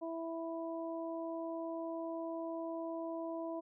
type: harmonic tone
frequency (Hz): 329.6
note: E4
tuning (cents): 0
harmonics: 1 / 2 / 3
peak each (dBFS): -41 / -41 / -48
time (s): 0.01-3.61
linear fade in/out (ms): 20
effects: none